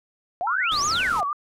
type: exponential two-way sweep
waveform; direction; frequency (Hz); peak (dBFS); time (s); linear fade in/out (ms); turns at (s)
sine; up then down; 664 to 7010 to 664; -23; 0.41-1.23; 0; 0.86
type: tone with vibrato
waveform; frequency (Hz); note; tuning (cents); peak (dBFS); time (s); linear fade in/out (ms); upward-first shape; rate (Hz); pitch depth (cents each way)
sine; 1318.5; E6; 0; -23; 0.47-1.33; 2; triangle; 2.2; 290
type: noise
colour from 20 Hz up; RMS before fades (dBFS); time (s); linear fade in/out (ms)
pink; -36; 0.71-1.21; 10
effects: low-pass 11000 Hz 12 dB/octave